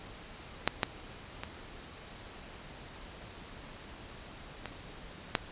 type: clicks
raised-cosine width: 0.3 ms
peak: -8 / -10 / -20 / -22 / -9 dBFS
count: 5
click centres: 0.676 / 0.832 / 1.435 / 4.657 / 5.352 s
effects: pink hiss -48 dBFS RMS until 5.51 s + resampled to 8000 Hz